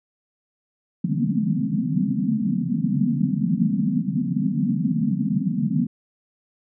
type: band-pass noise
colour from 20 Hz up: white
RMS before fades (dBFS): -22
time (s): 1.04-5.87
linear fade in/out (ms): 5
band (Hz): 140 to 260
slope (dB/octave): 96
effects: none